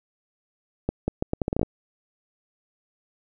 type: accelerating click train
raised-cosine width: 2 ms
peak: -10 dBFS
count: 11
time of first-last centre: 0.89-1.631 s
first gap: 190 ms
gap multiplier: 0.76
effects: none